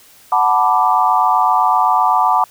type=chord; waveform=sine; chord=B minor seventh; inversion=second; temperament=equal; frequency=740 / 880 / 987.8 / 1174.7 Hz; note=F#5 / A5 / B5 / D6; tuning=0 / 0 / 0 / 0 cents; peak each=-16 dBFS; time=0.32-2.44 s; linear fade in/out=2 ms; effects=white hiss -46 dBFS RMS until 2.5 s